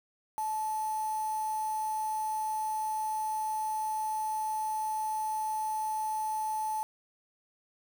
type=tone with quantisation; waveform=sine; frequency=867 Hz; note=A5; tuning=26 cents flat; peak=-30 dBFS; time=0.38-6.83 s; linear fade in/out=0 ms; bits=7; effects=none